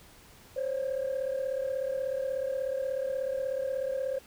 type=tone pair together; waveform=sine; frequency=524 / 560.5 Hz; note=C5 / C#5; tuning=+2 / +19 cents; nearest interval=minor second; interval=117 cents; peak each=-29 / -32 dBFS; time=0.56-4.19 s; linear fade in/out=10 ms; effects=tanh soft clip ceiling -25 dBFS + pink hiss -55 dBFS RMS until 4.26 s